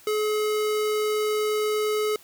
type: tone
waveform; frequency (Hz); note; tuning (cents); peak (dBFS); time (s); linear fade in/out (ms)
square; 425.8; G#4; +43; -23; 0.07-2.16; 2
effects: white hiss -52 dBFS RMS until 2.23 s